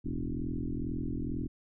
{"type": "tone with frequency modulation", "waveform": "sine", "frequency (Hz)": 132.7, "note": "C3", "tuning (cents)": 25, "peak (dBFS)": -31, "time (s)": [0.04, 1.48], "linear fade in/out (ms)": 20, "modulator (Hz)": 42.2, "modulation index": 4.5, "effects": []}